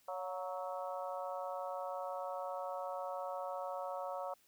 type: harmonic tone with a mistuned harmonic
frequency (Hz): 186.1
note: F#3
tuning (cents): +10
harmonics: 3 / 4 / 5 / 6 / 7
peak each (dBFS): -42 / -44 / -46 / -48 / -49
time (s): 0.08-4.34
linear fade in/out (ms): 5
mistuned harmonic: 4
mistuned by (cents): -48
effects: white hiss -70 dBFS RMS until 4.47 s